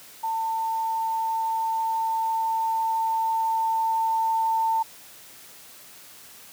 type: tone with level ramp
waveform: sine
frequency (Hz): 897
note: A5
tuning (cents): +33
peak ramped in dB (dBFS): -24 to -20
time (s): 0.23-4.83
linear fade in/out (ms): 10
effects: white hiss -47 dBFS RMS until 6.52 s + high-pass 80 Hz 12 dB/octave